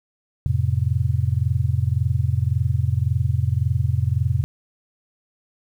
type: chord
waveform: sine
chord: F major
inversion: none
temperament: just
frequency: 87.31 / 109.13 / 130.96 Hz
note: F2 / A2 / C3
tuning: 0 / -14 / +2 cents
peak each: -22 dBFS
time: 0.46-4.44 s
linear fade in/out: 0 ms
effects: 9-bit